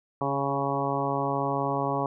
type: harmonic tone with a mistuned harmonic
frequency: 139.1 Hz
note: C#3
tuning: 6 cents sharp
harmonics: 1 / 2 / 3 / 4 / 5 / 6 / 7 / 8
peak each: -33 / -33 / -33 / -33 / -33 / -33 / -33 / -33 dBFS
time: 0.21-2.06 s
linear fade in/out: 2 ms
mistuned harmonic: 3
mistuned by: -18 cents
effects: none